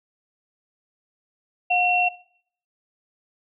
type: tone pair together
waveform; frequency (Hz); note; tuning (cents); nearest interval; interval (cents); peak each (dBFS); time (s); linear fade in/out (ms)
sine; 721.2 / 2723; F#5 / F7; -45 / -44; octave + major seventh; 2301; -20; 1.7-2.09; 10
effects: noise-tail reverb RT60 0.6 s tail -18 dB re dry